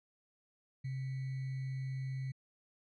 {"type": "tone with sample-and-hold", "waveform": "sine", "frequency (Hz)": 132.4, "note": "C3", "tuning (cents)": 21, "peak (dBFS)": -36, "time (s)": [0.84, 2.32], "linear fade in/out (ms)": 10, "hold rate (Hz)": 2100, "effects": ["low-pass 4000 Hz 12 dB/octave"]}